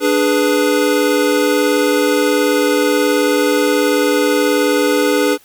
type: chord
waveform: square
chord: G# diminished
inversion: second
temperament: equal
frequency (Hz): 293.7 / 415.3 / 493.9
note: D4 / G#4 / B4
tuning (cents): 0 / 0 / 0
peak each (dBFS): -17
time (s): 0-5.38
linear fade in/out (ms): 50
effects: white hiss -49 dBFS RMS until 5.44 s